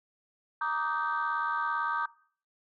sine chord, Eb major seventh, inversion second, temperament just, 933.4 / 1166.7 / 1244.5 / 1555.6 Hz, Bb5 / D6 / Eb6 / G6, +2 / -12 / 0 / -14 cents, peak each -33 dBFS, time 0.61-2.06 s, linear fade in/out 5 ms, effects noise-tail reverb RT60 0.5 s tail -21 dB re dry + tanh soft clip ceiling -20 dBFS

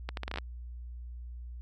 accelerating click train, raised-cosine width 0.3 ms, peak -19 dBFS, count 9, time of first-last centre 0.09-0.385 s, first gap 82 ms, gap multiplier 0.75, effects added 60 Hz sine -40 dBFS peak until 1.61 s

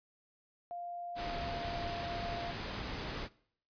sine tone with pitch glide, 698.5 to 691.3 Hz, F5 to F5, 0 to -18 cents, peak -39 dBFS, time 0.71-2.51 s, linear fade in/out 0 ms, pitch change -18 cents, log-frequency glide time 1.19-1.37 s
pink noise, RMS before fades -40 dBFS, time 1.15-3.29 s, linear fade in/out 50 ms
effects noise-tail reverb RT60 0.6 s tail -21 dB re dry + resampled to 11025 Hz

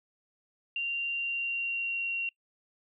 sine tone with pitch glide, 2773 to 2749 Hz, F7 to F7, -13 to -28 cents, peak -29 dBFS, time 0.76-2.29 s, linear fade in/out 2 ms, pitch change -15 cents, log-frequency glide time 1.12-2.06 s, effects noise-tail reverb RT60 0.1 s tail -24 dB re dry

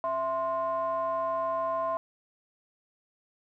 triangle ring-modulated tone, 193.8 Hz, G3, 20 cents flat, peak -22 dBFS, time 0.04-1.97 s, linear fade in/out 0 ms, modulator 854 Hz, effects none

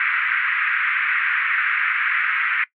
white band-pass noise, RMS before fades -21 dBFS, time 0-2.64 s, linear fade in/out 2 ms, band 1300 to 2300 Hz, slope 48 dB/octave, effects noise-tail reverb RT60 0.1 s tail -19 dB re dry

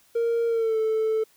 triangle tone with pitch glide, 464.7 to 439.6 Hz, A#4 to A4, -5 to -2 cents, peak -18 dBFS, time 0.15-1.24 s, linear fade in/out 10 ms, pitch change -97 cents, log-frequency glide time 0.47-0.78 s, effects tanh soft clip ceiling -16 dBFS + white hiss -60 dBFS RMS until 1.36 s

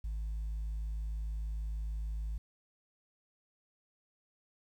sine tone, 53.3 Hz, G#1, 46 cents sharp, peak -32 dBFS, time 0.04-2.38 s, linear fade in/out 5 ms, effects tanh soft clip ceiling -33 dBFS + 11-bit

